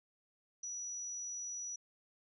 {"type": "tone", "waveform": "sine", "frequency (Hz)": 5870, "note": "F#8", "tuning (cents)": -15, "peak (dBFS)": -40, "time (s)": [0.63, 1.76], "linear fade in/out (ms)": 5, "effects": []}